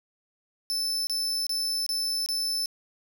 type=tone bursts; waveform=40% pulse; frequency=5274 Hz; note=E8; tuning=in tune; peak=-25 dBFS; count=5; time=0.7-2.658 s; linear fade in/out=0 ms; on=370 ms; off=27 ms; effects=none